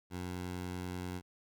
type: tone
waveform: 15% pulse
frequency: 90.2 Hz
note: F#2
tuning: 44 cents flat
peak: -32 dBFS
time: 0.1-1.22 s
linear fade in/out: 50 ms
effects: none